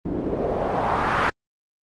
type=noise with low-pass filter sweep; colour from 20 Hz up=white; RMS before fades=-23 dBFS; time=0.05-1.3 s; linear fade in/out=5 ms; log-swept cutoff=300 to 1600 Hz; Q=1.9; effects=Opus 32 kbps